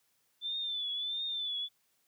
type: tone with vibrato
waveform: sine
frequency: 3520 Hz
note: A7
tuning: in tune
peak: -33 dBFS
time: 0.41-1.69 s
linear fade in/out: 50 ms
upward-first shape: triangle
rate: 1.5 Hz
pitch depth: 83 cents each way
effects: white hiss -74 dBFS RMS until 2.07 s + high-pass 80 Hz 12 dB/octave